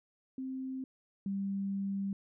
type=tone pair in turn; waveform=sine; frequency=262.1 / 196.81 Hz; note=C4 / G3; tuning=+3 / +7 cents; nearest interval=perfect fourth; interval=496 cents; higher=first; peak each=-36 / -32 dBFS; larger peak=second; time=0.38-0.84 / 1.26-2.13 s; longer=second; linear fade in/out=2 ms; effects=none